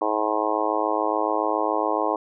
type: harmonic tone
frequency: 107.1 Hz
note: A2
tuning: 46 cents flat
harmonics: 3 / 4 / 5 / 6 / 7 / 8 / 9 / 10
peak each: -29 / -29 / -29 / -29 / -29 / -29 / -29 / -29 dBFS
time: 0.01-2.16 s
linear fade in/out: 5 ms
effects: none